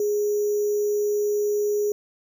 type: tone with sample-and-hold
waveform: sine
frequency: 415.3 Hz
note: G#4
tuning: in tune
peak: -20 dBFS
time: 0-1.92 s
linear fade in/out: 2 ms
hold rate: 6300 Hz
effects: none